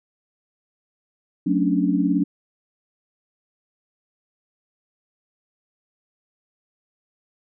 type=chord; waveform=sine; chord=D major seventh; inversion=first; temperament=just; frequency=183.54 / 220.2 / 275.3 / 293.7 Hz; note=F#3 / A3 / C#4 / D4; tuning=-14 / +2 / -12 / 0 cents; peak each=-22 / -26 / -22 / -22 dBFS; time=1.46-2.24 s; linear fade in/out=10 ms; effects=none

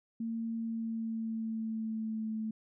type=tone with pitch glide; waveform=sine; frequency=227.6 to 219.2 Hz; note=A#3 to A3; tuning=-41 to -6 cents; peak=-33 dBFS; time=0.2-2.51 s; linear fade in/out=5 ms; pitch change=-65 cents; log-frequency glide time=0.57-2.29 s; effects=none

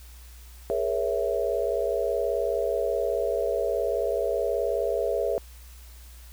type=chord; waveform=sine; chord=A# half-diminished seventh; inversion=third; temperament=equal with one note detuned; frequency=415.3 / 474 / 554.4 / 659.3 Hz; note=G#4 / A#4 / C#5 / E5; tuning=0 / +29 / 0 / 0 cents; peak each=-29 dBFS; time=0.7-5.38 s; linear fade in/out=0 ms; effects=added 60 Hz sine -44 dBFS peak until 6.32 s + white hiss -53 dBFS RMS until 6.32 s

